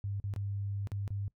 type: tone with dropouts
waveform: sine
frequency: 100 Hz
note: G2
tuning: 35 cents sharp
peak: -33 dBFS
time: 0.04-1.28 s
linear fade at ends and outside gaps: 0 ms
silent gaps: 0.2-0.24 / 0.338-0.362 / 0.872-0.918 / 1.078-1.105 s
effects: noise-tail reverb RT60 0.1 s tail -21 dB re dry